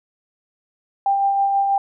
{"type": "tone with tremolo", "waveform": "sine", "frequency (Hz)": 792, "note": "G5", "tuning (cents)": 18, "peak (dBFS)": -14, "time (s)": [1.06, 1.78], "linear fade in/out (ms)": 2, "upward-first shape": "sine", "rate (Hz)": 6.2, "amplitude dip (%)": 30, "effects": []}